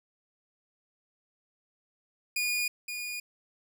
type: tone with echo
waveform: sawtooth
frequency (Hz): 2444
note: D#7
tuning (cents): -32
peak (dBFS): -24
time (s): 2.36-2.68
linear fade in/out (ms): 5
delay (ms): 520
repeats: 1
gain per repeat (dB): -7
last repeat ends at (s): 3.2
effects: none